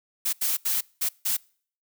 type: noise bursts at uneven times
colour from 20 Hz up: blue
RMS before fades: -25 dBFS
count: 5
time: 0.25-0.33 / 0.41-0.57 / 0.65-0.81 / 1.01-1.09 / 1.25-1.37 s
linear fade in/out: 10 ms
effects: noise-tail reverb RT60 0.5 s tail -26 dB re dry